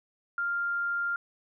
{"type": "tone", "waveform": "sine", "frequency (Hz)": 1396.9, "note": "F6", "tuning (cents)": 0, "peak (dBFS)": -27, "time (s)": [0.38, 1.16], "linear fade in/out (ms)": 2, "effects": []}